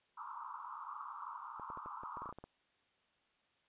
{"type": "band-pass noise", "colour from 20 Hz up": "white", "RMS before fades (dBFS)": -47, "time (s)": [0.17, 2.32], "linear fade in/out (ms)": 10, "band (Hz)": [890, 1300], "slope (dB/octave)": 96}
{"type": "clicks", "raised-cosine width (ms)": 1, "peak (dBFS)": -35, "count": 12, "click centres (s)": [1.597, 1.702, 1.774, 1.86, 2.035, 2.171, 2.22, 2.258, 2.291, 2.326, 2.386, 2.44]}
{"effects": ["white hiss -75 dBFS RMS until 3.68 s", "resampled to 8000 Hz"]}